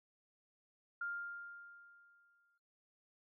sine tone with exponential decay, 1401 Hz, F6, 5 cents sharp, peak -37 dBFS, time 1.01-2.58 s, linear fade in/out 5 ms, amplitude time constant 340 ms, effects noise-tail reverb RT60 0.5 s tail -24 dB re dry

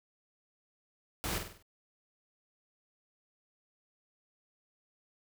pink noise with echo, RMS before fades -35 dBFS, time 1.24-1.38 s, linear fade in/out 0 ms, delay 49 ms, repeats 5, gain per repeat -6 dB, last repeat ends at 1.625 s, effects none

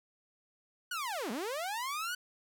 sawtooth linear two-way sweep, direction down then up, 1503 to 197 to 1503 Hz, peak -31 dBFS, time 0.91-2.15 s, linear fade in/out 5 ms, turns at 1.31 s, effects 12-bit

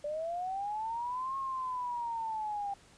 sine linear two-way sweep, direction up then down, 580 to 1086 to 792 Hz, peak -33 dBFS, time 0.04-2.74 s, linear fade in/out 5 ms, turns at 1.37 s, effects pink hiss -60 dBFS RMS until 2.97 s + resampled to 22050 Hz

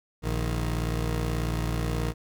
20% pulse tone pair together, 58.47 / 155.56 Hz, A#1 / D#3, +6 / 0 cents, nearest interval octave + perfect fourth, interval 1694 cents, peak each -22 / -28 dBFS, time 0.22-2.14 s, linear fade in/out 50 ms, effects none

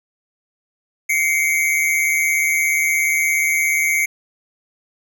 square tone pair together, 2103 / 2260 Hz, C7 / C#7, +8 / +33 cents, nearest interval minor second, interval 125 cents, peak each -19 dBFS, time 1.09-4.06 s, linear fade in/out 10 ms, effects none

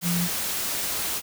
sine tone in noise, 173.9 Hz, F3, 7 cents flat, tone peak -23 dBFS, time 0.02-0.29 s, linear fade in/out 50 ms, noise white, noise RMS -28 dBFS, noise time 0.01-1.22 s, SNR +2 dB, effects none

